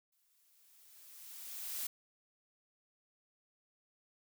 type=noise with exponential growth; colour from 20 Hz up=blue; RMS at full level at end=-38 dBFS; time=0.12-1.87 s; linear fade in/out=5 ms; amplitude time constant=380 ms; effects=none